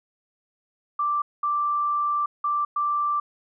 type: tone bursts at uneven times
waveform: sine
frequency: 1174.7 Hz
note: D6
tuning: in tune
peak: -21 dBFS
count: 4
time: 0.99-1.22 / 1.43-2.26 / 2.44-2.65 / 2.76-3.2 s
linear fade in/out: 5 ms
effects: none